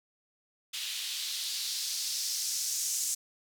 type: noise with band-pass filter sweep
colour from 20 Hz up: blue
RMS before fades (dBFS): -34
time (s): 0.73-3.15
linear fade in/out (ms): 10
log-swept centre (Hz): 3200 to 6800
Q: 2.2
effects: none